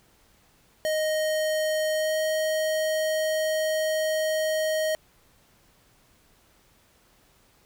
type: tone with pitch glide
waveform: square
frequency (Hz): 622.3 to 626.6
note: D#5 to D#5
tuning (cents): 0 to +12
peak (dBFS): -24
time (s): 0.85-4.95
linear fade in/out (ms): 0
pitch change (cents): +12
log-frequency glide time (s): 1.94-2.17
effects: pink hiss -61 dBFS RMS until 7.65 s